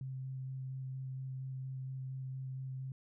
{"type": "tone with vibrato", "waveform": "sine", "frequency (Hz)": 131.6, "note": "C3", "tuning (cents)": 10, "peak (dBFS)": -39, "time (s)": [0.01, 2.92], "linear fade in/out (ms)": 2, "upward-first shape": "square", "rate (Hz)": 4.3, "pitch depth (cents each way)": 8, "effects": []}